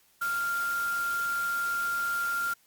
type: tone in noise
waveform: sine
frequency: 1392 Hz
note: F6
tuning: 6 cents flat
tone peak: -27 dBFS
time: 0.21-2.54 s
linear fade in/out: 10 ms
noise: white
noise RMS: -41 dBFS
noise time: 0.21-2.54 s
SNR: +11 dB
effects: white hiss -64 dBFS RMS until 2.66 s + Opus 48 kbps